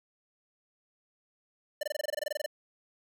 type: tone bursts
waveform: square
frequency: 596 Hz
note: D5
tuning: 25 cents sharp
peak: -30 dBFS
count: 15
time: 1.81-2.462 s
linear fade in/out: 5 ms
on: 22 ms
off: 23 ms
effects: none